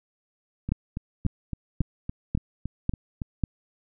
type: two click trains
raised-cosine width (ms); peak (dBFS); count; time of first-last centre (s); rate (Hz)
5; -11 / -18; 6 / 10; 0.72-3.437 / 0.69-3.218; 1.84 / 3.56
effects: none